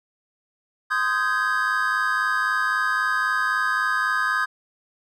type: chord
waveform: triangle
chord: Ab major seventh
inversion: first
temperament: just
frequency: 1038.3 / 1245.9 / 1557.4 / 1661.2 Hz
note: C6 / Eb6 / G6 / Ab6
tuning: -14 / +2 / -12 / 0 cents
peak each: -27 / -23 / -23 / -24 dBFS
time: 0.9-4.46 s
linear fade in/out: 20 ms
effects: none